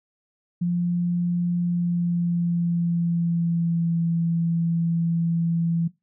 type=tone with pitch glide; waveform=sine; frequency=174.61 to 167.5 Hz; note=F3 to E3; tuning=0 to +28 cents; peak=-20 dBFS; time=0.61-5.88 s; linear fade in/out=10 ms; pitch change=-72 cents; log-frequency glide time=1.58-3.98 s; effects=noise-tail reverb RT60 0.2 s tail -19 dB re dry